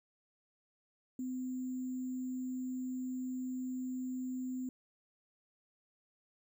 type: tone with sample-and-hold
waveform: sine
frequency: 255.5 Hz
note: C4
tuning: 41 cents flat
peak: -36 dBFS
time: 1.19-4.69 s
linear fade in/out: 2 ms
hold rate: 7350 Hz
effects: none